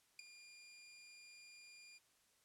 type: tone with ADSR envelope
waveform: 20% pulse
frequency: 2410 Hz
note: D7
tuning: 44 cents sharp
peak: -40 dBFS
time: 0.19-1.99 s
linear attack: 3 ms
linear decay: 9 ms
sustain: -13 dB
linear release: 23 ms
effects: white hiss -75 dBFS RMS until 2.44 s + low-pass 11000 Hz 12 dB/octave